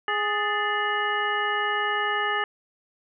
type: harmonic tone with a mistuned harmonic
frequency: 415.3 Hz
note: G#4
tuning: in tune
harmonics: 1 / 2 / 3 / 4 / 5 / 7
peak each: -32 / -30 / -28 / -27 / -35 / -33 dBFS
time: 0.08-2.44 s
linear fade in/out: 2 ms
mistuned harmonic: 4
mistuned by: +96 cents
effects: none